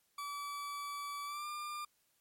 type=tone with pitch glide; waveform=40% pulse; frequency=1150 to 1197.5 Hz; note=D6 to D6; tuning=-37 to +33 cents; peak=-39 dBFS; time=0.18-1.85 s; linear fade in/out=5 ms; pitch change=+70 cents; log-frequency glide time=1.25-1.47 s; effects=white hiss -75 dBFS RMS until 2.2 s + MP3 64 kbps